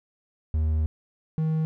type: tone pair in turn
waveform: triangle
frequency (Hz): 78.1 / 158.11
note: D#2 / D#3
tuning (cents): +7 / +28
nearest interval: octave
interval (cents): 1221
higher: second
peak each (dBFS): -19 / -20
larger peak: first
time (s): 0.54-0.86 / 1.38-1.65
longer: first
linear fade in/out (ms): 0
effects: none